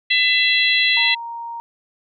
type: harmonic tone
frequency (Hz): 670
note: E5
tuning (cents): +28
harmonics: 3 / 4 / 5 / 6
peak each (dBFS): -18 / -19 / -20 / -21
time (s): 0.1-1.15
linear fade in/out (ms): 10
type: tone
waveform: sine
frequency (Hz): 932.3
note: A#5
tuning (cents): 0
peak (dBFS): -27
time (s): 0.97-1.6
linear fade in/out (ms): 0
effects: none